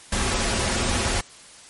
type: noise with comb filter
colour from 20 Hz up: pink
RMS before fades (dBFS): -23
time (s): 0.12-1.21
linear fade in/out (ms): 5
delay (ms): 6.6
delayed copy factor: -0.6
effects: white hiss -46 dBFS RMS until 1.69 s + MP3 48 kbps